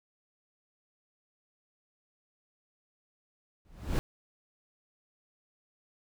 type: noise with exponential growth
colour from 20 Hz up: brown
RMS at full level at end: -23 dBFS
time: 3.65-3.99 s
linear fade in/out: 0 ms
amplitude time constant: 72 ms
effects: none